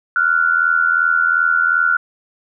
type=tone pair together; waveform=sine; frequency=1391.3 / 1474 Hz; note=F6 / F#6; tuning=-7 / -7 cents; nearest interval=minor second; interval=100 cents; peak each=-15 dBFS; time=0.16-1.97 s; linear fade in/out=2 ms; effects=none